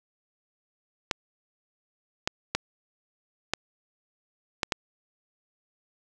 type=clicks; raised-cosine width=0.2 ms; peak=-7 dBFS; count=6; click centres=1.112 / 2.275 / 2.55 / 3.536 / 4.632 / 4.722 s; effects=none